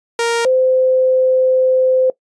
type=tone pair in turn; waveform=sawtooth / sine; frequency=466.2 / 516.3 Hz; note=A#4 / C5; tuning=0 / -23 cents; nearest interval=major second; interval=177 cents; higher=second; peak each=-10 dBFS; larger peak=neither; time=0.19-0.45 / 0.45-2.1 s; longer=second; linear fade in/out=2 ms; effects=noise-tail reverb RT60 0.1 s tail -19 dB re dry + resampled to 22050 Hz